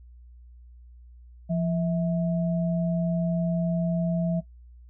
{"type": "tone pair together", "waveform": "sine", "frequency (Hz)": [171.7, 648.3], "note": ["F3", "E5"], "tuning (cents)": [-29, -29], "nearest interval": "octave + major seventh", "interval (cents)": 2300, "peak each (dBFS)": [-23, -31], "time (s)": [1.49, 4.41], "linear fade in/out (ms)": 20, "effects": ["noise-tail reverb RT60 0.1 s tail -19 dB re dry", "added 60 Hz sine -46 dBFS peak until 4.89 s"]}